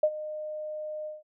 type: tone with ADSR envelope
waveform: sine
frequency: 612 Hz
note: D#5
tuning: 29 cents flat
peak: -17 dBFS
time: 0.03-1.23 s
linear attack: 5 ms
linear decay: 60 ms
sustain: -16 dB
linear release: 170 ms
effects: none